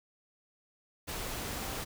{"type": "tone in noise", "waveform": "sine", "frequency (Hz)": 782, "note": "G5", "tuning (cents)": -4, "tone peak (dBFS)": -48, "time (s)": [1.58, 1.82], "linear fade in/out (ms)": 20, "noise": "pink", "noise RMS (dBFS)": -38, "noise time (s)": [1.07, 1.85], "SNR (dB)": -13, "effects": []}